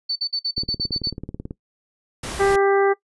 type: tone bursts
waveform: sine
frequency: 4507 Hz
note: C#8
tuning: 28 cents sharp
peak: -20 dBFS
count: 9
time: 0.09-1.103 s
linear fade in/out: 10 ms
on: 69 ms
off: 49 ms
type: click train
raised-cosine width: 3 ms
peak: -18 dBFS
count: 18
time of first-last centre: 0.58-1.509 s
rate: 18.3 Hz
type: noise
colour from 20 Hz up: pink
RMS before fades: -30 dBFS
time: 2.23-2.56 s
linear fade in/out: 5 ms
type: harmonic tone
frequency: 395.4 Hz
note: G4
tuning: 15 cents sharp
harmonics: 1 / 2 / 3 / 4 / 5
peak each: -16 / -22 / -26 / -28 / -30 dBFS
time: 2.39-2.94 s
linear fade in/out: 20 ms
effects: noise-tail reverb RT60 0.1 s tail -20 dB re dry + resampled to 24000 Hz